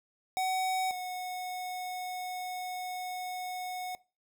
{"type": "tone pair in turn", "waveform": "square", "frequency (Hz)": [750, 732.4], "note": ["F#5", "F#5"], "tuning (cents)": [23, -18], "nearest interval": "unison", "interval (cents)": 41, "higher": "first", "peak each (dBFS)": [-29, -36], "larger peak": "first", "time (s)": [[0.37, 0.91], [0.91, 3.95]], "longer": "second", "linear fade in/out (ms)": 0, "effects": ["noise-tail reverb RT60 0.3 s tail -20 dB re dry"]}